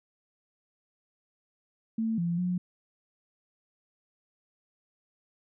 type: tone with pitch steps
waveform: sine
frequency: 223.8 / 171.2 / 179.6 Hz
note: A3 / F3 / F3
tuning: +30 / -34 / +49 cents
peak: -26 dBFS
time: 1.98-2.58 s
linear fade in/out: 5 ms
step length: 200 ms
effects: none